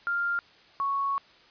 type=tone pair in turn; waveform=sine; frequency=1397 / 1108.8 Hz; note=F6 / C#6; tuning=0 / 0 cents; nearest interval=major third; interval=400 cents; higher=first; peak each=-25 dBFS; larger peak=neither; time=0.07-0.39 / 0.8-1.18 s; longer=second; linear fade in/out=0 ms; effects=white hiss -56 dBFS RMS until 1.5 s + resampled to 11025 Hz